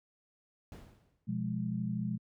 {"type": "noise with exponential decay", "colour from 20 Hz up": "brown", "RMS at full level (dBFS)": -42, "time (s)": [0.72, 1.32], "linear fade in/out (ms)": 1, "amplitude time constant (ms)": 130}
{"type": "chord", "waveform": "sine", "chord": "F diminished", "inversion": "second", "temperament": "equal", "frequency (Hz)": [123.47, 174.61, 207.7], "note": ["Cb3", "F3", "Ab3"], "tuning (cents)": [0, 0, 0], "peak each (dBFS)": [-37, -37, -35], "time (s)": [1.27, 2.18], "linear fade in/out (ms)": 20}
{"effects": ["high-pass 60 Hz 12 dB/octave"]}